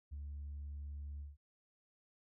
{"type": "tone with ADSR envelope", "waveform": "sine", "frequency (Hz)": 72.1, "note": "D2", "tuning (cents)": -31, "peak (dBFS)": -39, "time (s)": [0.11, 1.37], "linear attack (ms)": 23, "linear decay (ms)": 14, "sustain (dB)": -2, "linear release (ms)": 170, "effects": ["tanh soft clip ceiling -40 dBFS"]}